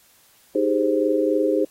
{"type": "chord", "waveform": "sine", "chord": "Ab major seventh", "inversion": "second", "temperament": "equal", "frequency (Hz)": [311.1, 392, 415.3, 523.3], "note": ["Eb4", "G4", "Ab4", "C5"], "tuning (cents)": [0, 0, 0, 0], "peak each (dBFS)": [-22, -25, -23, -22], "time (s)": [0.55, 1.65], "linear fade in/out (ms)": 5, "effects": ["white hiss -56 dBFS RMS until 1.7 s", "AAC 48 kbps"]}